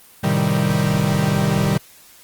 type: chord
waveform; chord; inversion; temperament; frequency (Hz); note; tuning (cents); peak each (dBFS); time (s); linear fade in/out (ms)
45% pulse; A half-diminished seventh; none; equal; 110 / 130.81 / 155.56 / 196; A2 / C3 / Eb3 / G3; 0 / 0 / 0 / 0; -25 / -23 / -20 / -20; 0.23-1.78; 10
effects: white hiss -47 dBFS RMS until 2.23 s + Opus 24 kbps